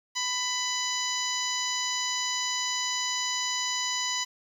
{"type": "harmonic tone", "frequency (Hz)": 996, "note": "B5", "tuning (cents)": 14, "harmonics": [1, 2, 3, 4, 5, 6, 7], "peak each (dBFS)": [-35, -35, -35, -35, -35, -35, -35], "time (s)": [0.15, 4.25], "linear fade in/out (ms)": 20, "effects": ["9-bit"]}